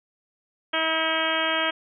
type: harmonic tone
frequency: 321 Hz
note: E4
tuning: 46 cents flat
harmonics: 1 / 2 / 3 / 4 / 5 / 6 / 7 / 8 / 9 / 10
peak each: -34 / -29 / -32 / -30 / -29 / -33 / -31 / -35 / -32 / -29 dBFS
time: 0.73-1.71 s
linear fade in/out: 10 ms
effects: none